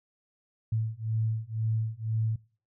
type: beating tone pair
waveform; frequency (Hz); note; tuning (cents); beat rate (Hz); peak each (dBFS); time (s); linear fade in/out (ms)
sine; 110 / 112; A2 / A2; 0 / +31; 2; -30; 0.72-2.36; 5
effects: noise-tail reverb RT60 0.4 s tail -23 dB re dry